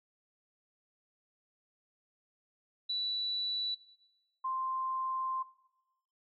sine tone pair in turn, 3951 / 1046.5 Hz, B7 / C6, 0 / 0 cents, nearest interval octave + major seventh, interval 2300 cents, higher first, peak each -31 / -32 dBFS, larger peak first, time 2.89-3.75 / 4.44-5.43 s, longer second, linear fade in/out 10 ms, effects noise-tail reverb RT60 0.9 s tail -17 dB re dry

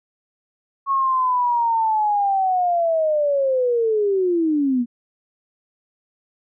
sine linear sweep, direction down, 1103 to 233.1 Hz, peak -16 dBFS, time 0.86-4.86 s, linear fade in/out 50 ms, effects none

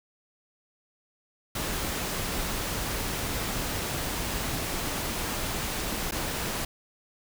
pink noise with dropouts, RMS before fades -31 dBFS, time 1.55-6.65 s, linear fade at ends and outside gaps 5 ms, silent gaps 6.111-6.12 s, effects none

